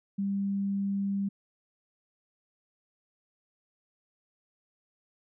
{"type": "tone", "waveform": "sine", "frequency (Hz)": 198.1, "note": "G3", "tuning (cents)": 18, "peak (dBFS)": -27, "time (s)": [0.18, 1.29], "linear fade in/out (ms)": 10, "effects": []}